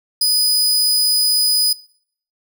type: tone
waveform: sawtooth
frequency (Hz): 4978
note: D#8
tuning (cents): 0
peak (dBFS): -10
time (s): 0.21-1.73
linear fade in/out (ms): 5
effects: noise-tail reverb RT60 0.6 s tail -22 dB re dry